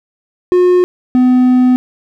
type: tone pair in turn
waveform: triangle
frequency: 360 / 252.1 Hz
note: F#4 / B3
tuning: -47 / +36 cents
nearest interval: tritone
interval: 617 cents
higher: first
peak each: -4 dBFS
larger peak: neither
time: 0.52-0.84 / 1.15-1.76 s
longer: second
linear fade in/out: 0 ms
effects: none

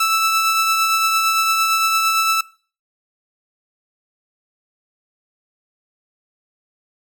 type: tone with tremolo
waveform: sawtooth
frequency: 1318.5 Hz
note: E6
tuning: in tune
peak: -10 dBFS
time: 0-2.41 s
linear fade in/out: 5 ms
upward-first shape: triangle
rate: 8.8 Hz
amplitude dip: 35%
effects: noise-tail reverb RT60 0.4 s tail -21 dB re dry

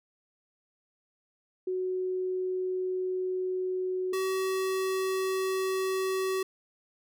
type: tone pair in turn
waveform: sine / square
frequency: 370 / 379.1 Hz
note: F#4 / F#4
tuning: 0 / +42 cents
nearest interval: unison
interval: 42 cents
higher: second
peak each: -28 dBFS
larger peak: neither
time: 1.67-4.13 / 4.13-6.43 s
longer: first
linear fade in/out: 5 ms
effects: none

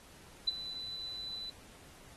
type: tone with ADSR envelope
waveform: sine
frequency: 3993 Hz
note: B7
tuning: 18 cents sharp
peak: -24 dBFS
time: 0.47-1.5 s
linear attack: 12 ms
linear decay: 21 ms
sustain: -15 dB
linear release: 4 ms
effects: pink hiss -57 dBFS RMS until 2.16 s + AAC 32 kbps

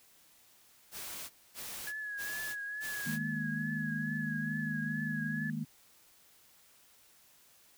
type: noise bursts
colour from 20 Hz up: white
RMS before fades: -43 dBFS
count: 4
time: 0.91-3.19 s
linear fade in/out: 50 ms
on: 390 ms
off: 240 ms
type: tone with vibrato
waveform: sine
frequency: 1683 Hz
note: G#6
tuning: 23 cents sharp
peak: -37 dBFS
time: 1.87-5.5 s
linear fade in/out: 2 ms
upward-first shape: triangle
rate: 2.3 Hz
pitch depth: 51 cents each way
type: chord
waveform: sine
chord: D# suspended fourth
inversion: none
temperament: equal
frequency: 155.56 / 207.7 / 233.1 Hz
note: D#3 / G#3 / A#3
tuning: 0 / 0 / 0 cents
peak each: -38 / -39 / -38 dBFS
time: 3.06-5.65 s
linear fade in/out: 10 ms
effects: white hiss -63 dBFS RMS until 7.77 s

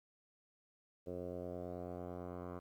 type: tone with low-pass filter sweep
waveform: 10% pulse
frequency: 89 Hz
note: F2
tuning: 33 cents sharp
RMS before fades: -45 dBFS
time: 1.06-2.6 s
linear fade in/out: 20 ms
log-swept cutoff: 520 to 1000 Hz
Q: 3.1
effects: 12-bit

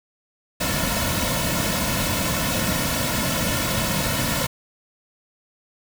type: noise with comb filter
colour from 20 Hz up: pink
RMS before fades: -23 dBFS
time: 0.6-4.47 s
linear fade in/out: 10 ms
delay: 2.5 ms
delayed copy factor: -0.75
effects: none

